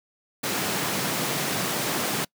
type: high-pass noise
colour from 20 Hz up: pink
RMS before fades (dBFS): -27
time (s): 0.43-2.25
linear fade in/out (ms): 10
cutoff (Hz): 140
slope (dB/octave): 24
effects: noise-tail reverb RT60 0.1 s tail -25 dB re dry